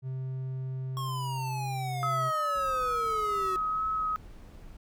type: tone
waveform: triangle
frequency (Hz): 130.81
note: C3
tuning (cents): 0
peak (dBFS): -30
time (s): 0.02-2.32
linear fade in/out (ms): 50
type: exponential sweep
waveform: square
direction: down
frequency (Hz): 1099 to 370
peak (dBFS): -35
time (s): 0.97-3.56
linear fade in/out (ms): 0
type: tone with vibrato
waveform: sine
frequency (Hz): 1278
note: D#6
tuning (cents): +46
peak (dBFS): -27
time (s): 2.03-4.16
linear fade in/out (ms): 0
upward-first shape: sine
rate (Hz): 2.3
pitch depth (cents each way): 16
type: noise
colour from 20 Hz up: brown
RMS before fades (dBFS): -47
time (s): 2.55-4.77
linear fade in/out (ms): 5
effects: none